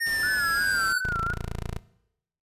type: linear sweep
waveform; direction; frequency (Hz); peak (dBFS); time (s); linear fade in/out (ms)
square; down; 1848 to 1489; -25; 0-1.01; 20
type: low-pass noise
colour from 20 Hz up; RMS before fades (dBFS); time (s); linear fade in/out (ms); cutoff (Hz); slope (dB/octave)
pink; -41; 0.06-0.93; 5; 10000; 96
type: tone with vibrato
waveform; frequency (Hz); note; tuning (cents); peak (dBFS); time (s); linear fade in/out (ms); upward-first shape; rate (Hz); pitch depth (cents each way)
sine; 1424; F6; +33; -26; 0.23-1.33; 2; sine; 2.8; 110
type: tone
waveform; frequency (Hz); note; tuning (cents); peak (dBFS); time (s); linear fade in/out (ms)
10% pulse; 28.05; A0; +34; -23; 1.05-1.79; 0
effects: noise-tail reverb RT60 0.8 s tail -19 dB re dry + resampled to 32000 Hz